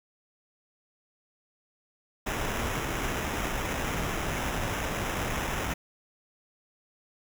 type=noise with sample-and-hold; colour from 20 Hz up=pink; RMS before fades=-31 dBFS; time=2.26-5.74 s; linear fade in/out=10 ms; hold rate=4410 Hz; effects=none